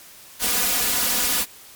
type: noise with comb filter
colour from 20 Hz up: white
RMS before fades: -21 dBFS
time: 0.39-1.46 s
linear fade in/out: 50 ms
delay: 4.1 ms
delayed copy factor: +0.95
effects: white hiss -45 dBFS RMS until 1.75 s + MP3 96 kbps